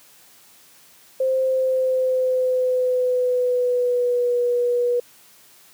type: tone with pitch glide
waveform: sine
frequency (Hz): 523.3 to 485.4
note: C5 to B4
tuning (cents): 0 to -30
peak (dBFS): -17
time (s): 1.2-5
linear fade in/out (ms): 5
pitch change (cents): -130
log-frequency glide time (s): 1.42-4.4
effects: white hiss -51 dBFS RMS until 5.73 s + high-pass 100 Hz 12 dB/octave